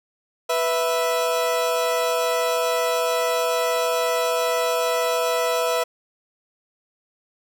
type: tone pair together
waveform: 30% pulse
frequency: 493.9 / 659.3 Hz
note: B4 / E5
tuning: 0 / 0 cents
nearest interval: perfect fourth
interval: 500 cents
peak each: -20 dBFS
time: 0.49-5.84 s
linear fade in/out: 10 ms
effects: none